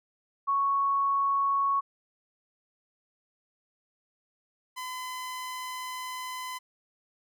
sine / sawtooth tone pair in turn, 1108.7 / 1015.6 Hz, C#6 / B5, 0 / +48 cents, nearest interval major second, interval 152 cents, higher first, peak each -23 / -31 dBFS, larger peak first, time 0.47-1.81 / 4.76-6.59 s, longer second, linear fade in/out 20 ms, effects none

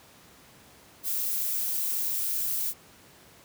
violet noise, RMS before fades -29 dBFS, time 1.03-2.74 s, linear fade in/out 50 ms, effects pink hiss -54 dBFS RMS until 3.44 s + high-pass 80 Hz 12 dB/octave

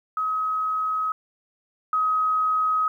sine tone pair in turn, 1272 / 1265.6 Hz, D#6 / D#6, +38 / +29 cents, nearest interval unison, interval 9 cents, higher first, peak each -22 / -19 dBFS, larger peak second, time 0.17-1.12 / 1.93-2.88 s, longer neither, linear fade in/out 2 ms, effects 10-bit

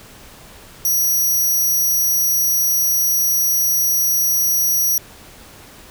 5% pulse tone, 5790 Hz, F#8, 38 cents flat, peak -9 dBFS, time 0.85-4.98 s, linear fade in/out 2 ms, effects pink hiss -42 dBFS RMS until 5.9 s

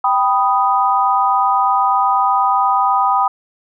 sine chord, G augmented, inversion none, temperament equal, 784 / 987.8 / 1244.5 Hz, G5 / B5 / D#6, 0 / 0 / 0 cents, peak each -16 dBFS, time 0.04-3.28 s, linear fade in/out 5 ms, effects none

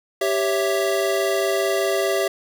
square chord, C# diminished, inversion second, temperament equal, 392 / 554.4 / 659.3 Hz, G4 / C#5 / E5, 0 / 0 / 0 cents, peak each -23 / -26 / -24 dBFS, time 0.21-2.28 s, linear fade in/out 5 ms, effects none

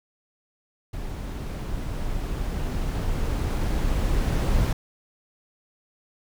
brown noise with level ramp, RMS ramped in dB -32 to -21 dBFS, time 0.93-4.73 s, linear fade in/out 5 ms, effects none

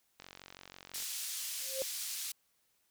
click train, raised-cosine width 0.2 ms, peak -31 dBFS, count 39, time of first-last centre 0.2-1.024 s, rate 46.1 Hz
pink band-pass noise, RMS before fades -40 dBFS, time 0.94-2.32 s, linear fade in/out 5 ms, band 4400 to 16000 Hz, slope 12 dB/octave
sine tone with exponential growth, 530 Hz, C5, 22 cents sharp, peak -30 dBFS, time 1.59-1.82 s, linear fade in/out 0 ms, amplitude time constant 48 ms
effects white hiss -75 dBFS RMS until 2.9 s

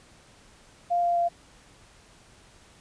sine tone with pitch steps, 698.5 / 694.1 / 689.7 Hz, F5 / F5 / F5, 0 / -11 / -22 cents, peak -21 dBFS, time 0.9-1.29 s, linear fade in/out 20 ms, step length 130 ms, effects pink hiss -55 dBFS RMS until 2.8 s + resampled to 22050 Hz

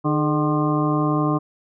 harmonic tone with a mistuned harmonic, 151 Hz, D3, 48 cents sharp, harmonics 1 / 2 / 3 / 4 / 5 / 7 / 8, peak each -22 / -21 / -29 / -30 / -30 / -26 / -30 dBFS, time 0.04-1.39 s, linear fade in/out 20 ms, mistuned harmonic 3, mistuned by -100 cents, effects none

